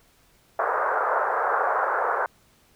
white band-pass noise, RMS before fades -24 dBFS, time 0.59-2.26 s, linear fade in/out 2 ms, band 440 to 1500 Hz, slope 48 dB/octave, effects pink hiss -60 dBFS RMS until 2.75 s

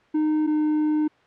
triangle tone pair in turn, 307.7 / 304.9 Hz, D#4 / D#4, -19 / -35 cents, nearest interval unison, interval 16 cents, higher first, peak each -17 dBFS, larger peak neither, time 0.14-0.47 / 0.47-1.08 s, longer second, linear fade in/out 10 ms, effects white hiss -57 dBFS RMS until 1.26 s + low-pass 2000 Hz 12 dB/octave

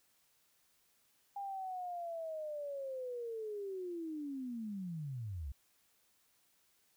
sine linear sweep, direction down, 807 to 61.74 Hz, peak -39 dBFS, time 1.36-5.52 s, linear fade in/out 5 ms, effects white hiss -73 dBFS RMS until 6.96 s

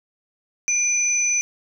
sine tone pair together, 2386 / 6019 Hz, D7 / F#8, +27 / +29 cents, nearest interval octave + major third, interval 1602 cents, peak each -23 / -19 dBFS, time 0.68-1.41 s, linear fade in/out 0 ms, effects none

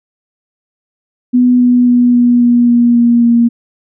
sine tone with pitch steps, 247.8 / 245.9 / 244.1 / 242.3 / 240.5 / 238.7 / 236.9 / 235.1 Hz, B3 / B3 / B3 / B3 / B3 / A#3 / A#3 / A#3, +6 / -7 / -20 / -33 / -46 / +41 / +28 / +15 cents, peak -5 dBFS, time 1.33-3.49 s, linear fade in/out 20 ms, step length 270 ms, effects none

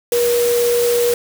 sine tone in noise, 478.3 Hz, A#4, 44 cents sharp, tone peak -13 dBFS, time 0.12-1.14 s, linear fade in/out 2 ms, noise white, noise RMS -24 dBFS, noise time 0.12-1.14 s, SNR +8 dB, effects none

